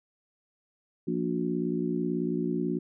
harmonic tone with a mistuned harmonic, 58.27 Hz, A#1, in tune, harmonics 3 / 4 / 5 / 6, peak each -32 / -32 / -32 / -32 dBFS, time 1.07-2.79 s, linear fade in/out 10 ms, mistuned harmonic 6, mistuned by +60 cents, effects none

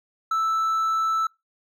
triangle tone with hard clipping, 1318.5 Hz, E6, in tune, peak -21 dBFS, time 0.31-1.27 s, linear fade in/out 5 ms, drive 5 dB, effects noise-tail reverb RT60 0.2 s tail -24 dB re dry

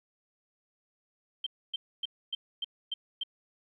sine tone bursts, 3136 Hz, G7, in tune, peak -30 dBFS, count 7, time 1.44-3.235 s, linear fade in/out 5 ms, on 25 ms, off 270 ms, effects 12-bit

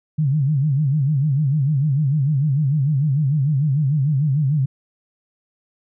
sine tone with vibrato, 143.3 Hz, D3, 42 cents flat, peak -15 dBFS, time 0.18-4.66 s, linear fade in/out 10 ms, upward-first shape sine, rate 6.7 Hz, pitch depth 160 cents each way, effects none

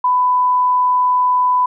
sine tone, 998 Hz, B5, 18 cents sharp, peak -11 dBFS, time 0.04-1.66 s, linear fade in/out 5 ms, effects none

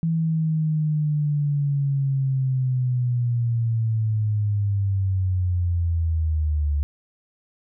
sine linear sweep, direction down, 164.81 to 71.6 Hz, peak -19 dBFS, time 0.03-6.83 s, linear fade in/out 0 ms, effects none

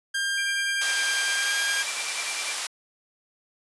sawtooth tone with pitch glide, 1600 to 1619.5 Hz, G6 to G#6, +35 to -44 cents, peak -21 dBFS, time 0.14-1.83 s, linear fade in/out 10 ms, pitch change +21 cents, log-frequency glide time 1.33-1.56 s
sine tone with tremolo, 2355 Hz, D7, 4 cents sharp, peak -29 dBFS, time 0.37-2.55 s, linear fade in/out 10 ms, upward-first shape triangle, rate 10 Hz, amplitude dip 100%
white band-pass noise, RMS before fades -31 dBFS, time 0.81-2.67 s, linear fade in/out 5 ms, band 700 to 8500 Hz, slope 12 dB/octave
effects resampled to 24000 Hz

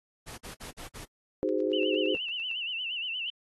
pink noise bursts, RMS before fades -43 dBFS, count 5, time 0.26-1.056 s, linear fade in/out 20 ms, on 120 ms, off 49 ms
sine chord, Ab dominant seventh, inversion second, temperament just, 311.5 / 373.8 / 415.3 / 519.1 Hz, Eb4 / Gb4 / Ab4 / C5, +2 / +18 / 0 / -14 cents, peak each -31 dBFS, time 1.43-2.15 s, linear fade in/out 0 ms
click train, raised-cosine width 0.2 ms, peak -37 dBFS, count 10, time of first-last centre 1.49-2.513 s, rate 8.8 Hz
sine tone with vibrato, 2843 Hz, F7, 30 cents sharp, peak -31 dBFS, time 1.73-3.3 s, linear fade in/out 2 ms, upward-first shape sine, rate 8.5 Hz, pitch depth 120 cents each way
effects AAC 32 kbps

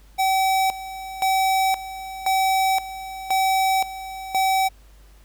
square tone with tremolo, 765 Hz, G5, 42 cents flat, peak -18 dBFS, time 0.18-4.69 s, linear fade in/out 20 ms, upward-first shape square, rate 0.96 Hz, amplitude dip 80%, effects added 50 Hz sine -47 dBFS peak until 5.24 s + pink hiss -57 dBFS RMS until 5.24 s

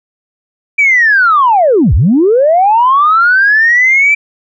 sine linear two-way sweep, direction down then up, 2349 to 51.91 to 2349 Hz, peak -4 dBFS, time 0.78-4.15 s, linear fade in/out 10 ms, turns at 1.94 s, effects tanh soft clip ceiling 0 dBFS

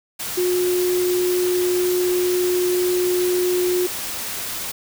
sine tone in noise, 360.2 Hz, F#4, 46 cents flat, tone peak -17 dBFS, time 0.37-3.87 s, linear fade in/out 10 ms, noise white, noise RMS -28 dBFS, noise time 0.19-4.72 s, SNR +8 dB, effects none

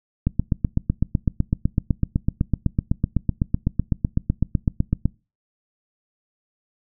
click train, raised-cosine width 5 ms, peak -6 dBFS, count 39, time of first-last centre 0.27-5.056 s, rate 7.94 Hz, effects noise-tail reverb RT60 0.3 s tail -24 dB re dry

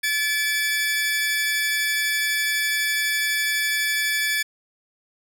sawtooth tone pair together, 1728 / 2308 Hz, A6 / D7, -32 / -31 cents, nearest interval perfect fourth, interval 501 cents, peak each -19 / -22 dBFS, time 0.03-4.43 s, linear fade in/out 10 ms, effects none

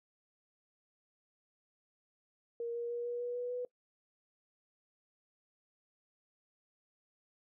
sine tone with pitch steps, 468.8 / 472.9 / 477 / 481.1 / 485.3 / 489.6 / 493.8 Hz, A#4 / A#4 / A#4 / B4 / B4 / B4 / B4, +10 / +25 / +40 / -45 / -30 / -15 / 0 cents, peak -35 dBFS, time 2.6-3.65 s, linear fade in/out 2 ms, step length 150 ms, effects noise-tail reverb RT60 0.1 s tail -22 dB re dry

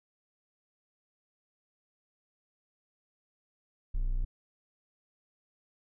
triangle tone, 30.87 Hz, B0, in tune, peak -25 dBFS, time 3.94-4.25 s, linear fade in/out 10 ms, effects none

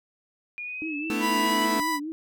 sine exponential sweep, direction up, 2421 to 2960 Hz, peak -32 dBFS, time 0.58-1.65 s, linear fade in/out 0 ms
sine tone with vibrato, 304.9 Hz, D#4, 35 cents flat, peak -30 dBFS, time 0.82-2.12 s, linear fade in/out 0 ms, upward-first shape triangle, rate 4.9 Hz, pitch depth 120 cents each way
sawtooth chord, A suspended second, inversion none, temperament equal, 220 / 246.9 / 329.6 Hz, A3 / B3 / E4, 0 / 0 / 0 cents, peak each -25 / -30 / -28 dBFS, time 1.1-1.8 s, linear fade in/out 0 ms
30% pulse tone, 987.8 Hz, B5, in tune, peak -22 dBFS, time 1.2-2 s, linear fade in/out 50 ms
effects none

